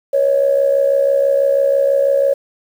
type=tone with amplitude modulation; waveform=sine; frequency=554.4 Hz; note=C#5; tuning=in tune; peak=-7 dBFS; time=0.13-2.34 s; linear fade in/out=10 ms; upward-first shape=sine; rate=66.1 Hz; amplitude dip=70%; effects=tanh soft clip ceiling -3 dBFS + 7-bit